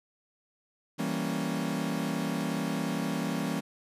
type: chord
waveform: 40% pulse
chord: E diminished seventh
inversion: none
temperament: equal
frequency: 164.81 / 196 / 233.1 / 277.2 Hz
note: E3 / G3 / Bb3 / Db4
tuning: 0 / 0 / 0 / 0 cents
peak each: -34 dBFS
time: 0.98-3.61 s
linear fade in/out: 20 ms
effects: resampled to 32000 Hz